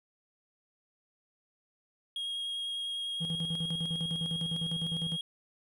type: tone with vibrato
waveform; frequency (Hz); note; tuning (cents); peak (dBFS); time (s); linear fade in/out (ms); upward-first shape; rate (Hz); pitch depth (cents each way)
triangle; 3269; G#7; -28; -32; 2.16-5.21; 2; sine; 10; 8
type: tone with tremolo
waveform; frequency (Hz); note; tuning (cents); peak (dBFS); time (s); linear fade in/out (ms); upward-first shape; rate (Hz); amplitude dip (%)
triangle; 164.81; E3; 0; -30; 3.2-5.17; 20; square; 9.9; 75
effects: none